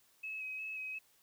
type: tone with vibrato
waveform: sine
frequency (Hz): 2560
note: D#7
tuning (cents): +49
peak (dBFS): -39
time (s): 0.23-0.99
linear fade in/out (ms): 10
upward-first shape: square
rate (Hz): 2.8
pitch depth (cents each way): 17
effects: white hiss -69 dBFS RMS until 1.22 s